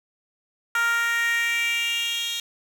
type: tone with high-pass filter sweep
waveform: 10% pulse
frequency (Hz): 466.2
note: A#4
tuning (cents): 0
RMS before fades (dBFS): -24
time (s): 0.75-2.4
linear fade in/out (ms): 2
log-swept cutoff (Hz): 1300 to 3700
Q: 4.2
effects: none